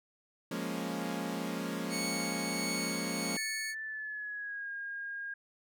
sawtooth chord, Bb minor seventh, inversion second, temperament equal, 174.61 / 207.7 / 233.1 / 277.2 Hz, F3 / Ab3 / Bb3 / Db4, 0 / 0 / 0 / 0 cents, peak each -36 dBFS, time 0.51-3.37 s, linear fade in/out 5 ms
15% pulse tone with tremolo, 2217 Hz, C#7, in tune, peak -28 dBFS, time 1.89-3.75 s, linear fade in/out 50 ms, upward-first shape triangle, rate 1.5 Hz, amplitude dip 40%
sine tone with pitch glide, 1760 to 1623.3 Hz, A6 to G#6, 0 to -40 cents, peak -37 dBFS, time 3.37-5.34 s, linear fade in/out 5 ms, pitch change -140 cents, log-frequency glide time 3.82-4.7 s
effects none

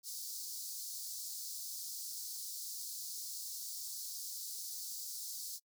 pink high-pass noise, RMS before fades -44 dBFS, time 0.03-5.6 s, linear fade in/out 50 ms, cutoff 4400 Hz, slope 48 dB/octave, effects noise-tail reverb RT60 0.1 s tail -25 dB re dry

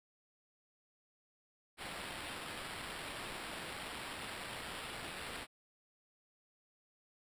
blue noise with sample-and-hold, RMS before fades -45 dBFS, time 1.77-5.47 s, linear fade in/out 50 ms, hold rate 6300 Hz, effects resampled to 32000 Hz

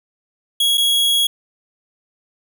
45% pulse tone with dropouts, 3322 Hz, G#7, in tune, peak -13 dBFS, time 0.6-1.27 s, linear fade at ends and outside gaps 5 ms, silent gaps 0.774-0.778 s, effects none

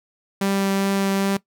sawtooth tone with vibrato, 196 Hz, G3, in tune, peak -15 dBFS, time 0.41-1.37 s, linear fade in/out 5 ms, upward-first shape triangle, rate 2.5 Hz, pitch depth 8 cents each way, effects noise-tail reverb RT60 0.1 s tail -19 dB re dry

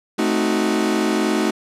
40% pulse chord, A diminished seventh, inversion none, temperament equal with one note detuned, 218.4 / 261.6 / 311.1 / 370 Hz, A3 / C4 / Eb4 / Gb4, -13 / 0 / 0 / 0 cents, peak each -21 / -25 / -21 / -22 dBFS, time 0.18-1.51 s, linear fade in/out 10 ms, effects low-pass 10000 Hz 12 dB/octave

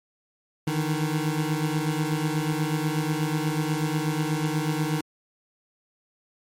25% pulse beating tone pair, 151.6 / 159.8 Hz, D#3 / D#3, -45 / +47 cents, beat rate 8.2 Hz, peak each -22 / -24 dBFS, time 0.67-5.01 s, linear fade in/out 5 ms, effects MP3 64 kbps

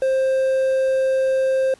triangle tone with quantisation, 528 Hz, C5, 16 cents sharp, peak -14 dBFS, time 0.02-1.74 s, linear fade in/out 2 ms, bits 7, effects pink hiss -52 dBFS RMS until 1.79 s + resampled to 24000 Hz

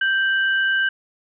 sine tone pair together, 1568 / 2958 Hz, G6 / F#7, 0 / -1 cents, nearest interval major seventh, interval 1099 cents, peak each -17 / -27 dBFS, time 0.01-0.89 s, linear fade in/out 5 ms, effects none

